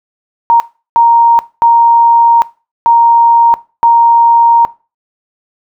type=tone bursts at uneven times; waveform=sine; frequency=932.3 Hz; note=A#5; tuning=in tune; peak=-3 dBFS; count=5; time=0.5-0.6 / 0.96-1.39 / 1.62-2.42 / 2.86-3.54 / 3.83-4.65 s; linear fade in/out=0 ms; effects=noise-tail reverb RT60 0.3 s tail -19 dB re dry